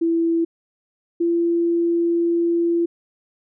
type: tone pair in turn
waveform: sine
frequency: 332.6 / 339.8 Hz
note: E4 / F4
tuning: +16 / -47 cents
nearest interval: unison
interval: 37 cents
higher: second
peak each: -16 dBFS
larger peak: neither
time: 0.01-0.45 / 1.2-2.86 s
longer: second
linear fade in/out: 10 ms
effects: none